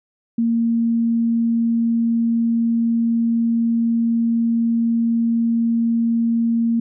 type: tone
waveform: sine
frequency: 231 Hz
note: A#3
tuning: 16 cents flat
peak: -15 dBFS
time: 0.38-6.8 s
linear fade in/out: 5 ms
effects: none